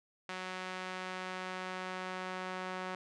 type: tone with band-pass filter sweep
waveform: sawtooth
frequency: 185 Hz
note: F#3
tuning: in tune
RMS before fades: -41 dBFS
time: 0.29-2.95 s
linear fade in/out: 2 ms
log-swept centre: 2000 to 1300 Hz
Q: 0.75
effects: resampled to 22050 Hz